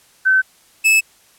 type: tone pair in turn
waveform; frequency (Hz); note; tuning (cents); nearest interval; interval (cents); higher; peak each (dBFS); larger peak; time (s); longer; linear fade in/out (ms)
sine / 45% pulse; 1530 / 2608; G6 / E7; -42 / -19; major sixth; 923; second; -10; neither; 0.25-0.42 / 0.84-1.01; neither; 20
effects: white hiss -52 dBFS RMS until 1.38 s + low-pass 12000 Hz 12 dB/octave